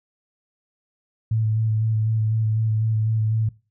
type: tone with vibrato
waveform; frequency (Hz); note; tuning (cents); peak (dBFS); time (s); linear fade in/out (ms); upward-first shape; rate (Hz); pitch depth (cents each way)
sine; 110; A2; 0; -18; 1.31-3.49; 5; square; 4; 16
effects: noise-tail reverb RT60 0.3 s tail -21 dB re dry